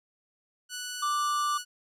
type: tone with pitch glide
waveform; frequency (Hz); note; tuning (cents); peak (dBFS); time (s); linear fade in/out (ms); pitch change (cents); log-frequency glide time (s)
10% pulse; 1480 to 1470.6; F#6 to F#6; 0 to -11; -26; 0.69-1.65; 50; -11; 1.01-1.31
type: tone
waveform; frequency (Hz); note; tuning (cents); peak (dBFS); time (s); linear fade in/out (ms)
triangle; 1178; D6; +5; -24; 1.02-1.58; 10
effects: none